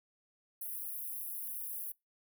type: high-pass noise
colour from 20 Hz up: white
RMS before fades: -41 dBFS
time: 0.61-1.92 s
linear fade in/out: 5 ms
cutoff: 10000 Hz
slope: 96 dB/octave
effects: noise-tail reverb RT60 0.2 s tail -24 dB re dry